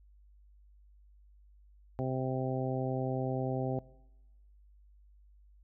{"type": "harmonic tone", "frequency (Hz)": 130.3, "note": "C3", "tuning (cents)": -7, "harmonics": [1, 2, 3, 4, 5, 6], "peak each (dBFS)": [-34, -37, -39, -40, -41, -42], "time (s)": [1.99, 3.79], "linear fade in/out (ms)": 0, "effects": ["noise-tail reverb RT60 1.0 s tail -22 dB re dry", "added 50 Hz sine -57 dBFS peak until 5.63 s"]}